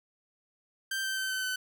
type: tone with pitch steps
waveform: sawtooth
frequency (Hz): 1568 / 1554.5 / 1541.1 / 1527.8 / 1514.6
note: G6 / G6 / G6 / G6 / F#6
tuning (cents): 0 / -15 / -30 / -45 / +40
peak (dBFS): -27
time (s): 0.91-1.56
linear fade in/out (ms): 5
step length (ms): 130
effects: none